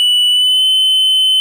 triangle tone with pitch glide, 2960 to 3052 Hz, F#7 to G7, 0 to -47 cents, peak -7 dBFS, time 0-1.4 s, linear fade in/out 0 ms, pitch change +53 cents, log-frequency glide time 0.3-0.64 s, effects none

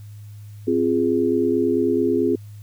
sine chord, F minor, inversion second, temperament equal with one note detuned, 261.6 / 346.2 / 415.3 Hz, C4 / F4 / Ab4, 0 / -15 / 0 cents, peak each -21 dBFS, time 0.67-2.36 s, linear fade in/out 10 ms, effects added 104 Hz sine -36 dBFS peak until 2.62 s + white hiss -57 dBFS RMS until 2.62 s

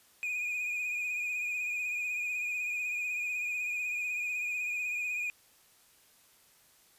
triangle tone with vibrato, 2460 Hz, D#7, 20 cents flat, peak -30 dBFS, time 0.23-5.3 s, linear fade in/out 0 ms, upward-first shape sine, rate 16 Hz, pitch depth 40 cents each way, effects white hiss -63 dBFS RMS until 6.98 s + resampled to 32000 Hz

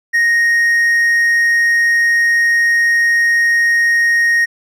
triangle tone, 1866 Hz, A#6, 1 cent sharp, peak -8 dBFS, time 0.13-4.46 s, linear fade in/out 20 ms, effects none

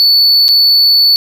triangle tone with dropouts, 4463 Hz, C#8, 11 cents sharp, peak -4 dBFS, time 0-1.16 s, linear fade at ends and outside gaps 0 ms, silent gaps 0.482-0.489 s, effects none

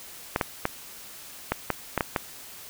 clicks, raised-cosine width 0.5 ms, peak -8 dBFS, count 8, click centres 0.361 / 0.412 / 0.654 / 1.52 / 1.703 / 1.977 / 2.008 / 2.162 s, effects white hiss -44 dBFS RMS until 2.69 s

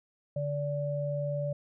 sine tone pair together, 144.6 / 580 Hz, D3 / D5, -27 / -22 cents, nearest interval 2 octaves, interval 2405 cents, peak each -32 / -32 dBFS, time 0.36-1.53 s, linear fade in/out 5 ms, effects none

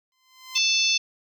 10% pulse tone with exponential growth, 1034 Hz, C6, 21 cents flat, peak -24 dBFS, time 0.12-0.58 s, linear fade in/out 1 ms, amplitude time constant 100 ms
harmonic tone, 880 Hz, A5, in tune, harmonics 3 / 4 / 5 / 6 / 7, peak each -24 / -25 / -26 / -27 / -27 dBFS, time 0.55-0.98 s, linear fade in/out 10 ms
effects none

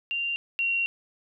sine tone pair in turn, 2778 / 2748 Hz, F7 / F7, -10 / -29 cents, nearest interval unison, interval 19 cents, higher first, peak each -26 / -23 dBFS, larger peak second, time 0.11-0.36 / 0.59-0.86 s, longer second, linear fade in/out 0 ms, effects none

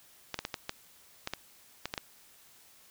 clicks, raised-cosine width 0.2 ms, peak -16 dBFS, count 10, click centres 0.343 / 0.39 / 0.451 / 0.542 / 0.694 / 1.274 / 1.336 / 1.856 / 1.939 / 1.978 s, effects white hiss -59 dBFS RMS until 2.9 s

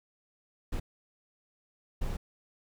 brown noise bursts at uneven times, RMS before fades -32 dBFS, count 2, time 0.72-0.8 / 2.01-2.17 s, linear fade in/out 10 ms, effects none

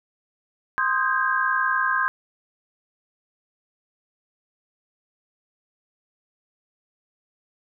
sine chord, Ab major seventh, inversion first, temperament equal with one note detuned, 1046.5 / 1244.5 / 1568 / 1628 Hz, C6 / Eb6 / G6 / Ab6, 0 / 0 / 0 / -35 cents, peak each -24 / -27 / -25 / -25 dBFS, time 0.78-2.08 s, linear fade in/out 0 ms, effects none

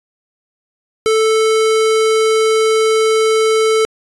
square tone, 440 Hz, A4, in tune, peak -11 dBFS, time 1.06-3.85 s, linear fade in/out 0 ms, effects resampled to 24000 Hz

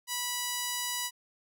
5% pulse tone, 980 Hz, B5, 14 cents flat, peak -19 dBFS, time 0.07-1.11 s, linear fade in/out 50 ms, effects none

